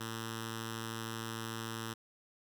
5% pulse tone with notch filter, 113.1 Hz, A2, 48 cents sharp, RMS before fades -41 dBFS, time 0-1.94 s, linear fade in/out 10 ms, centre 650 Hz, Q 0.76, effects none

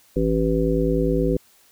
harmonic tone, 54.8 Hz, A1, 6 cents flat, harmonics 1 / 3 / 5 / 7 / 9, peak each -24 / -24 / -24 / -24 / -24 dBFS, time 0.16-1.37 s, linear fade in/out 5 ms, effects white hiss -56 dBFS RMS until 1.71 s

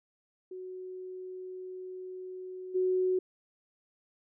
sine tone with level steps, 370 Hz, F#4, in tune, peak -39 / -25 dBFS, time 0.51-3.19 s, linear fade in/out 5 ms, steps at 2.74 s, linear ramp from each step 20 ms, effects none

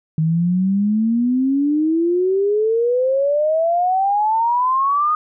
sine exponential sweep, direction up, 155.56 to 1244.5 Hz, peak -14 dBFS, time 0.18-5.15 s, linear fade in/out 2 ms, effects none

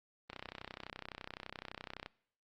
click train, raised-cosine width 0.3 ms, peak -27 dBFS, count 57, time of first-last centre 0.3-2.061 s, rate 31.8 Hz, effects noise-tail reverb RT60 0.7 s tail -24 dB re dry + Opus 24 kbps

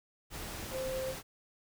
sine tone in noise, 523.3 Hz, C5, in tune, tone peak -34 dBFS, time 0.71-1.15 s, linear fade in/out 50 ms, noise pink, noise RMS -42 dBFS, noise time 0.3-1.23 s, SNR +5 dB, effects none

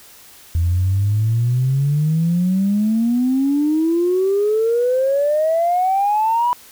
sine exponential sweep, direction up, 82.2 to 987.8 Hz, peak -13 dBFS, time 0.55-6.53 s, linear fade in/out 0 ms, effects tanh soft clip ceiling -9 dBFS + white hiss -44 dBFS RMS until 6.71 s

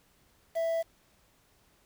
triangle tone with quantisation, 660 Hz, E5, 2 cents sharp, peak -25 dBFS, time 0.55-0.83 s, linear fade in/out 20 ms, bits 8, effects pink hiss -66 dBFS RMS until 1.85 s

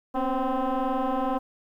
sine tone with frequency modulation, 250 Hz, B3, 21 cents sharp, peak -21 dBFS, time 0.14-1.39 s, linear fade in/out 20 ms, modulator 261 Hz, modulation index 3.2, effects tanh soft clip ceiling -22 dBFS + 10-bit

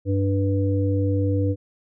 harmonic tone, 98 Hz, G2, in tune, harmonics 1 / 3 / 5, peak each -20 / -25 / -27 dBFS, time 0.05-1.56 s, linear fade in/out 50 ms, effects none

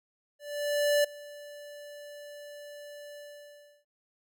square tone with ADSR envelope, 584 Hz, D5, 10 cents flat, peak -22 dBFS, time 0.39-3.85 s, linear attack 650 ms, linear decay 8 ms, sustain -22 dB, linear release 680 ms, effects none

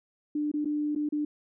sine tone with dropouts, 297.6 Hz, D4, 23 cents sharp, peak -26 dBFS, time 0.35-1.25 s, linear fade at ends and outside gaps 5 ms, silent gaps 0.516-0.538 / 0.647-0.655 / 0.951-0.959 / 1.09-1.123 s, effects none

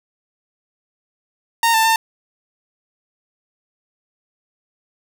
sawtooth tone with pitch steps, 922 / 890 / 899 Hz, A#5 / A5 / A5, -19 / +20 / +37 cents, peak -9 dBFS, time 1.63-1.96 s, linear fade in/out 2 ms, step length 110 ms, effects none

